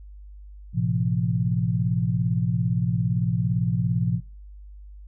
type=tone cluster; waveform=sine; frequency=110.7 / 128.3 / 171.3 Hz; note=A2 / C3 / F3; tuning=+11 / -34 / -33 cents; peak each=-25 dBFS; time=0.73-4.21 s; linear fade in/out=50 ms; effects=noise-tail reverb RT60 0.3 s tail -23 dB re dry + added 50 Hz sine -40 dBFS peak until 5.07 s